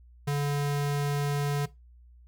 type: tone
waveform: square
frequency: 143.8 Hz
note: D3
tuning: 36 cents flat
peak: -26 dBFS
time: 0.27-1.66 s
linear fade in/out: 10 ms
effects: noise-tail reverb RT60 0.2 s tail -18 dB re dry + added 60 Hz sine -51 dBFS peak until 2.27 s